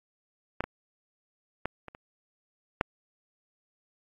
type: clicks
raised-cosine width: 0.5 ms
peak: -13 / -18 / -14 / -26 / -30 / -9 dBFS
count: 6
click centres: 0.606 / 0.64 / 1.656 / 1.883 / 1.949 / 2.811 s
effects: AAC 48 kbps